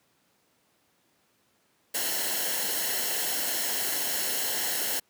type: noise with comb filter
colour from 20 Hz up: white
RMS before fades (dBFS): -29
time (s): 1.94-5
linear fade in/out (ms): 10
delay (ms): 0.83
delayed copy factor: -0.6
effects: pink hiss -68 dBFS RMS until 5.09 s + high-pass 150 Hz 12 dB/octave